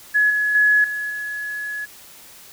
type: tone with level steps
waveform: sine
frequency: 1693 Hz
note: G#6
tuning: 33 cents sharp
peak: -13 / -17 / -12 / -23 / -25 dBFS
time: 0.14-1.86 s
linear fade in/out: 20 ms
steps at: 0.3 / 0.55 / 0.84 / 1.1 s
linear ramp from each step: 2 ms
effects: white hiss -44 dBFS RMS until 2.52 s